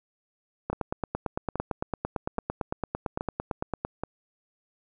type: two click trains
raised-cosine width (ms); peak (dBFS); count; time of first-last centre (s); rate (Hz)
1; -14 / -16; 29 / 5; 0.7-3.85 / 0.73-4.036; 8.89 / 1.21
effects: none